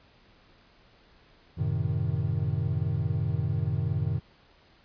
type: chord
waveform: triangle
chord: F# diminished seventh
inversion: none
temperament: equal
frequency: 92.5 / 110 / 130.81 / 155.56 Hz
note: F#2 / A2 / C3 / Eb3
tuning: 0 / 0 / 0 / 0 cents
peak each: -29 dBFS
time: 1.57-4.2 s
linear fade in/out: 20 ms
effects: pink hiss -59 dBFS RMS until 4.84 s + resampled to 11025 Hz